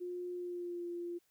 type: tone with pitch glide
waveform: sine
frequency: 356.6 to 346.8 Hz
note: F4 to F4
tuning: +36 to -12 cents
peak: -38 dBFS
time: 0-1.19 s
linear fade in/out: 20 ms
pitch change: -48 cents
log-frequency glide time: 0.33-0.87 s
effects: white hiss -75 dBFS RMS until 1.3 s